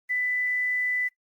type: tone with quantisation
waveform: sine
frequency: 1993 Hz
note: B6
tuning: 15 cents sharp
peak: -24 dBFS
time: 0.09-1.09 s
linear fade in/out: 20 ms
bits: 9
effects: noise-tail reverb RT60 0.1 s tail -19 dB re dry + Opus 24 kbps